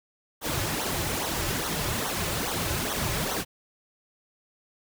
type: noise with flanger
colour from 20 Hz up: pink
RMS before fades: -29 dBFS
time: 0.41-3.45 s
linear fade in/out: 50 ms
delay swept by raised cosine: 0.4 to 4.4 ms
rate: 2.4 Hz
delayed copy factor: -0.75
effects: none